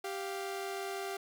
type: tone pair together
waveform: sawtooth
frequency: 392 / 698.5 Hz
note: G4 / F5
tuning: 0 / 0 cents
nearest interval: minor seventh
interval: 1000 cents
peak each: -34 / -38 dBFS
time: 0.04-1.17 s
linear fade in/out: 5 ms
effects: none